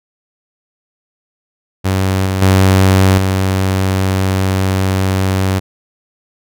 sawtooth tone with level steps, 95 Hz, F#2, 46 cents sharp, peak -8 / -10 / -3 / -8 dBFS, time 1.84-5.6 s, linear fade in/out 20 ms, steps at 2.26 / 2.42 / 3.18 s, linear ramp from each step 2 ms, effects none

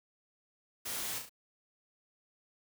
white noise with echo, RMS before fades -39 dBFS, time 0.85-1.19 s, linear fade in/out 10 ms, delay 35 ms, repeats 3, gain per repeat -5 dB, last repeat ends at 1.295 s, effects none

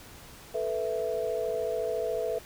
sine chord, A suspended second, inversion none, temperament equal, 440 / 493.9 / 659.3 Hz, A4 / B4 / E5, 0 / 0 / 0 cents, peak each -32 dBFS, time 0.54-2.39 s, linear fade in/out 10 ms, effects pink hiss -49 dBFS RMS until 2.45 s

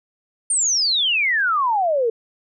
sine exponential sweep, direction down, 9100 to 440 Hz, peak -16 dBFS, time 0.5-2.1 s, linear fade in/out 5 ms, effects none

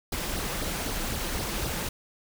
pink noise with flanger, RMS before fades -31 dBFS, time 0.12-1.89 s, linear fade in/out 5 ms, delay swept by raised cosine 0.2 to 6 ms, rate 3.9 Hz, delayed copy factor +0.7, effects none

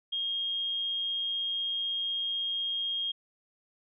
sine tone, 3242 Hz, G#7, 42 cents flat, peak -29 dBFS, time 0.12-3.12 s, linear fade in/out 10 ms, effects none

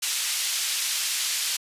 pink band-pass noise, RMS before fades -27 dBFS, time 0.02-1.57 s, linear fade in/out 10 ms, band 3200 to 11000 Hz, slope 12 dB/octave, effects resampled to 32000 Hz

